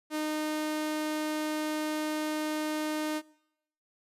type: tone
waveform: sawtooth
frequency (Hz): 306.9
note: D#4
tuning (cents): -24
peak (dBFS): -26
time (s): 0.1-3.22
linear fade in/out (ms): 50
effects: noise-tail reverb RT60 0.8 s tail -22 dB re dry + resampled to 32000 Hz